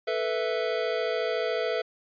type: chord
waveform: square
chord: A suspended second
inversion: none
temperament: equal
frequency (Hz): 440 / 493.9 / 659.3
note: A4 / B4 / E5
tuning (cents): 0 / 0 / 0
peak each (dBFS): -31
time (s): 0.07-1.82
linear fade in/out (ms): 10
effects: resampled to 11025 Hz